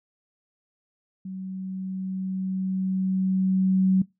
sine tone with level ramp, 188.6 Hz, F#3, 33 cents sharp, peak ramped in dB -32 to -16 dBFS, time 1.25-4.02 s, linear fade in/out 5 ms, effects noise-tail reverb RT60 0.2 s tail -22 dB re dry

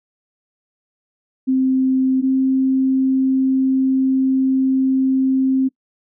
sine tone pair in turn, 261.6 / 264 Hz, C4 / C4, 0 / +16 cents, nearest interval unison, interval 16 cents, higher second, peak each -13 dBFS, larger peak neither, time 1.47-2.22 / 2.22-5.69 s, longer second, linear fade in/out 20 ms, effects noise-tail reverb RT60 0.1 s tail -22 dB re dry

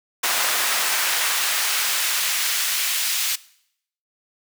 pink noise with high-pass filter sweep, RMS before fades -22 dBFS, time 0.23-3.36 s, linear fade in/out 10 ms, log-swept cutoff 910 to 2700 Hz, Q 0.71, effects noise-tail reverb RT60 0.7 s tail -20 dB re dry

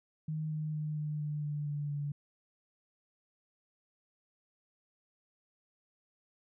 sine tone with pitch steps, 155.56 / 153.95 / 152.36 / 150.78 / 149.22 / 147.68 / 146.15 / 144.64 Hz, D#3 / D#3 / D#3 / D3 / D3 / D3 / D3 / D3, 0 / -18 / -36 / +46 / +28 / +10 / -8 / -26 cents, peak -33 dBFS, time 0.28-2.12 s, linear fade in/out 5 ms, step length 230 ms, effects none

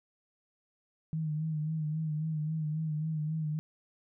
sine tone with vibrato, 155.56 Hz, D#3, in tune, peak -30 dBFS, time 1.13-3.59 s, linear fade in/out 0 ms, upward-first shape sine, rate 3.7 Hz, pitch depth 48 cents each way, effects none

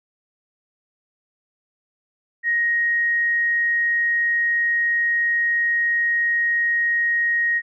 sine tone, 1877 Hz, A#6, 11 cents sharp, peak -17 dBFS, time 2.43-7.62 s, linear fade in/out 50 ms, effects none

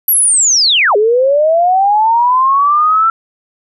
sine linear two-way sweep, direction down then up, 11950 to 404.6 to 1345 Hz, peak -7 dBFS, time 0.08-3.1 s, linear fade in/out 2 ms, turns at 0.96 s, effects none

